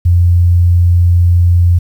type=tone; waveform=sine; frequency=87.4 Hz; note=F2; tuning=2 cents sharp; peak=-5 dBFS; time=0.05-1.79 s; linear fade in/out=10 ms; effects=7-bit